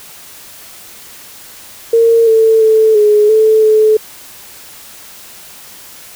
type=tone with pitch steps; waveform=sine; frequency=459 / 445.5 / 439.1 / 419.9 / 437 / 432.5 Hz; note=A#4 / A4 / A4 / G#4 / A4 / A4; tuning=-27 / +22 / -4 / +19 / -12 / -30 cents; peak=-5 dBFS; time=1.93-3.97 s; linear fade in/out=5 ms; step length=340 ms; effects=white hiss -35 dBFS RMS until 6.15 s